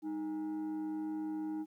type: tone with frequency modulation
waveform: sine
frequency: 311.1 Hz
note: D#4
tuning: in tune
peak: -33 dBFS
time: 0.02-1.66 s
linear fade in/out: 50 ms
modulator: 508 Hz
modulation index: 0.33
effects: tanh soft clip ceiling -34 dBFS + 12-bit